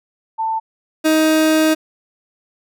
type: tone pair in turn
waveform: sine / 30% pulse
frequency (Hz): 890 / 314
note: A5 / D#4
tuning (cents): +20 / +16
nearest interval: octave + tritone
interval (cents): 1804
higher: first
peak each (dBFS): -17 / -9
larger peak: second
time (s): 0.38-0.6 / 1.04-1.75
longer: second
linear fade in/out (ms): 20
effects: none